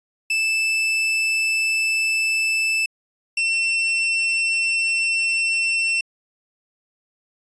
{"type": "tone pair in turn", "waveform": "40% pulse", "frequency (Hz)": [2637, 2697], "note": ["E7", "E7"], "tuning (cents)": [0, 39], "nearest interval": "unison", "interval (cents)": 39, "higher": "second", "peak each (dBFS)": -17, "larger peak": "neither", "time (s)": [[0.3, 2.86], [3.37, 6.01]], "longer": "second", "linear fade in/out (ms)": 5, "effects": ["resampled to 22050 Hz"]}